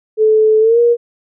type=tone with pitch glide; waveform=sine; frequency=434.4 to 473.7 Hz; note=A4 to A#4; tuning=-22 to +28 cents; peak=-7 dBFS; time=0.17-0.97 s; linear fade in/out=50 ms; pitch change=+150 cents; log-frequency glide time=0.6-0.79 s; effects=none